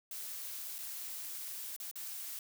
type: noise with dropouts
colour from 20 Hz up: blue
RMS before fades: -43 dBFS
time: 0.11-2.39 s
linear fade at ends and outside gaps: 2 ms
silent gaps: 0.783-0.787 / 1.764-1.8 / 1.913-1.956 s
effects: none